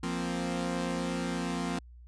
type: chord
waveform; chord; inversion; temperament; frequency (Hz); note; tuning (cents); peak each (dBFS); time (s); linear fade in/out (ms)
sawtooth; F suspended fourth; none; equal; 174.61 / 233.1 / 261.6; F3 / Bb3 / C4; 0 / 0 / 0; -30 / -33 / -31; 0.03-1.79; 5
effects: added 60 Hz sine -48 dBFS peak until 2.07 s + resampled to 22050 Hz